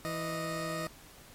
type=tone pair together; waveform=20% pulse; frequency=164.6 / 621.4 Hz; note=E3 / D#5; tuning=-2 / -2 cents; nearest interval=octave + major seventh; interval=2300 cents; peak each=-32 / -31 dBFS; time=0.05-0.87 s; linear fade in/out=0 ms; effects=pink hiss -54 dBFS RMS until 1.34 s + MP3 64 kbps